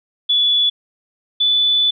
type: tone pair in turn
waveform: sine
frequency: 3431 / 3481 Hz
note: A7 / A7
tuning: -44 / -19 cents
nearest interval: unison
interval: 25 cents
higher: second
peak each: -12 dBFS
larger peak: neither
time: 0.29-0.7 / 1.4-1.91 s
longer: second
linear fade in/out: 10 ms
effects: none